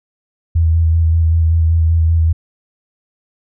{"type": "tone with vibrato", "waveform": "sine", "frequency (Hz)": 81.8, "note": "E2", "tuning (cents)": -13, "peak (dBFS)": -9, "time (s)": [0.55, 2.33], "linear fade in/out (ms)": 10, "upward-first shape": "square", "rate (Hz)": 5.2, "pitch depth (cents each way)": 21, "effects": []}